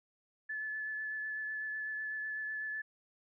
sine tone with vibrato, 1730 Hz, A6, 30 cents flat, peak -36 dBFS, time 0.49-2.82 s, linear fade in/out 10 ms, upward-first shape triangle, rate 8 Hz, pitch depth 16 cents each way, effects none

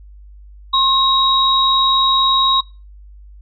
sine tone pair together, 1069 / 3809 Hz, C6 / A#7, +37 / +37 cents, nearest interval octave + minor seventh, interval 2200 cents, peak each -14 dBFS, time 0.73-2.61 s, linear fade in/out 10 ms, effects noise-tail reverb RT60 0.3 s tail -22 dB re dry + added 50 Hz sine -37 dBFS peak until 3.41 s

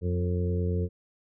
harmonic tone with a mistuned harmonic, 88.9 Hz, F2, 31 cents sharp, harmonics 1 / 2 / 3 / 4 / 5 / 6, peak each -26 / -32 / -42 / -38 / -34 / -44 dBFS, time 0.01-0.89 s, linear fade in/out 50 ms, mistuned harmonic 3, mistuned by -20 cents, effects none

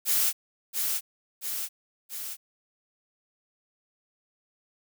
blue noise with echo, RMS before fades -24 dBFS, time 0.05-0.33 s, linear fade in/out 50 ms, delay 680 ms, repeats 3, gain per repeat -4 dB, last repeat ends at 2.37 s, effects none

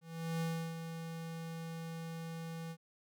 square tone with ADSR envelope, 164.5 Hz, E3, 3 cents flat, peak -34 dBFS, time 0.01-2.77 s, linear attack 400 ms, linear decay 330 ms, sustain -8 dB, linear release 62 ms, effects none

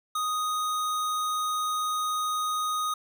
square tone, 1244.5 Hz, D#6, in tune, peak -27 dBFS, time 0.15-2.94 s, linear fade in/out 5 ms, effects none

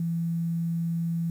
sine tone with quantisation, 167.5 Hz, E3, 28 cents sharp, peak -25 dBFS, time 0-1.3 s, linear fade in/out 2 ms, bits 9, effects none

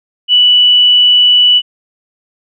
sine tone with frequency modulation, 2960 Hz, F#7, in tune, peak -4 dBFS, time 0.28-1.62 s, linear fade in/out 50 ms, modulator 32.2 Hz, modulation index 0.2, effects none

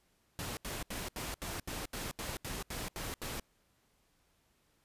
pink noise bursts, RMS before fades -40 dBFS, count 12, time 0.39-3.397 s, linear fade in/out 0 ms, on 180 ms, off 77 ms, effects pink hiss -73 dBFS RMS until 4.84 s + resampled to 32000 Hz

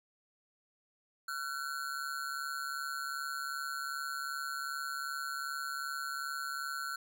square ring-modulated tone, 1430 Hz, F6, 41 cents sharp, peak -34 dBFS, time 1.28-6.96 s, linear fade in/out 5 ms, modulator 71.3 Hz, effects none

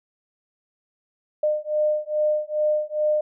sine beating tone pair, 605 / 607.4 Hz, D#5 / D#5, -49 / -42 cents, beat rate 2.4 Hz, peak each -23 dBFS, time 1.43-3.21 s, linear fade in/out 5 ms, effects none

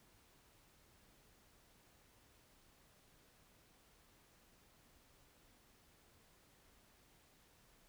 silence, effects pink hiss -69 dBFS RMS until 7.88 s

